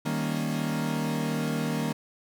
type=chord; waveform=40% pulse; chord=Eb dominant seventh; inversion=none; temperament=equal; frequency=155.56 / 196 / 233.1 / 277.2 Hz; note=Eb3 / G3 / Bb3 / Db4; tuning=0 / 0 / 0 / 0 cents; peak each=-30 / -34 / -30 / -34 dBFS; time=0.05-1.93 s; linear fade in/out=10 ms; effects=none